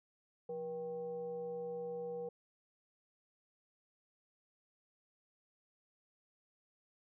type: tone with frequency modulation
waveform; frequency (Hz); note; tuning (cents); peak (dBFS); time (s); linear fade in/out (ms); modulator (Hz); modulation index
sine; 480.2; B4; -49; -39; 0.49-2.29; 5; 304; 0.45
effects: none